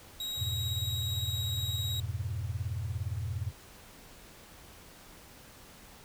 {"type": "tone", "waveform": "40% pulse", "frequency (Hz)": 3821, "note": "A#7", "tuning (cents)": 42, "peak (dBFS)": -33, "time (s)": [0.2, 2], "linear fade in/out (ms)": 2}
{"type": "chord", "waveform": "sine", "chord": "F diminished", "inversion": "none", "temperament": "equal with one note detuned", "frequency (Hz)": [86.45, 103.83, 123.47], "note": ["F2", "Ab2", "Cb3"], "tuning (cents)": [-17, 0, 0], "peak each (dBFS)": [-36, -36, -38], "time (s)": [0.37, 3.52], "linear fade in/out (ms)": 20}
{"effects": ["pink hiss -53 dBFS RMS until 6.04 s"]}